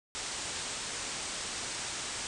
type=low-pass noise; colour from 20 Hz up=white; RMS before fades=-38 dBFS; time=0.15-2.27 s; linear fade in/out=0 ms; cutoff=9000 Hz; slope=96 dB/octave; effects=none